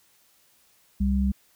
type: tone pair together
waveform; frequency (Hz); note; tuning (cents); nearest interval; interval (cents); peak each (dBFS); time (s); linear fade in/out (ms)
sine; 66.68 / 197.8; C2 / G3; +33 / +16; octave + perfect fifth; 1883; -23; 1-1.32; 10
effects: white hiss -62 dBFS RMS until 1.55 s